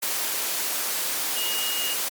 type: tone in noise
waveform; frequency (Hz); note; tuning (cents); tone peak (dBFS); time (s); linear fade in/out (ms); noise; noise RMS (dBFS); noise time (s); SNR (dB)
sine; 2866; F7; +44; -29; 1.36-1.94; 10; white; -27; 0.02-2.09; -5
effects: high-pass 300 Hz 12 dB/octave + Opus 48 kbps